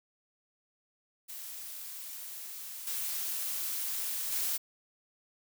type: noise with level steps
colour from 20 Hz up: blue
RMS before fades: -43 / -35 / -32 dBFS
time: 1.28-4.58 s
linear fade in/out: 20 ms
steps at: 2.87 / 4.32 s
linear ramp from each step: 2 ms
effects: none